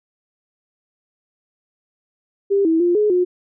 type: tone with pitch steps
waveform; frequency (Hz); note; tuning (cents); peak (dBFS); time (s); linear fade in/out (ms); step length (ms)
sine; 398 / 325 / 349.5 / 421 / 359.7; G4 / E4 / F4 / G#4 / F#4; +26 / -24 / +1 / +24 / -49; -13; 2.5-3.25; 20; 150
effects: none